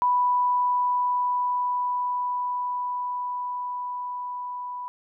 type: tone with level ramp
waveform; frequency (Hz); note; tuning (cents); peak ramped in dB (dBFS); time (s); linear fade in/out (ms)
sine; 987.8; B5; 0; -18 to -31; 0.02-4.88; 0
effects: none